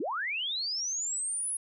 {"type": "linear sweep", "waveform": "sine", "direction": "up", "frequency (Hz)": [240, 10560], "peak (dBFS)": -30, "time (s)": [0, 1.57], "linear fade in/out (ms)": 5, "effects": []}